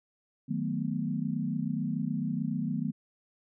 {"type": "chord", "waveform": "sine", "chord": "B dominant seventh", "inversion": "first", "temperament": "equal", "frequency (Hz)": [155.56, 185, 220, 246.9], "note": ["D#3", "F#3", "A3", "B3"], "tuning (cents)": [0, 0, 0, 0], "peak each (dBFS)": [-34, -35, -34, -34], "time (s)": [0.48, 2.92], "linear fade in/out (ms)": 20, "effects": []}